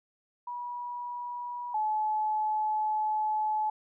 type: tone pair in turn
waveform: sine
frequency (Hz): 970 / 858.3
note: B5 / A5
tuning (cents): -31 / -43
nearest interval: major second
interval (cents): 212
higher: first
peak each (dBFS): -34 / -26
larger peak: second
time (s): 0.47-1.74 / 1.74-3.7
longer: second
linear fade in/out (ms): 5
effects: none